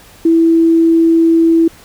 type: tone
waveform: sine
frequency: 329.6 Hz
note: E4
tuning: in tune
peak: -6 dBFS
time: 0.25-1.68 s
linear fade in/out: 5 ms
effects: pink hiss -41 dBFS RMS until 1.84 s